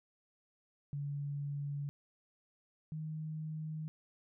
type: tone pair in turn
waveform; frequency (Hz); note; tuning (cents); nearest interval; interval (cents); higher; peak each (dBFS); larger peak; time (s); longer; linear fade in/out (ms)
sine; 143.1 / 155.93; D3 / D#3; -45 / +4; minor second; 149; second; -36 / -38; first; 0.93-1.89 / 2.92-3.88; neither; 0
effects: none